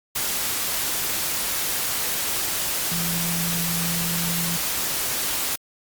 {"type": "tone in noise", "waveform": "sine", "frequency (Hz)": 170, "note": "F3", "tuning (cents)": -46, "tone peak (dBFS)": -27, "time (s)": [2.91, 4.57], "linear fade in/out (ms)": 10, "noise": "white", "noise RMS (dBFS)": -25, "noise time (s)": [0.15, 5.56], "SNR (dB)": -5, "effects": ["Opus 48 kbps"]}